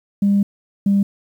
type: tone pair in turn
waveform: sine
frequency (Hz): 200.7 / 199.2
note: G3 / G3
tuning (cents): +41 / +28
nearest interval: unison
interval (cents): 13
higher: first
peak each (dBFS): -11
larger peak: neither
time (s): 0.22-0.43 / 0.86-1.03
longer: first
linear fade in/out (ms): 5
effects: tanh soft clip ceiling -8 dBFS + 8-bit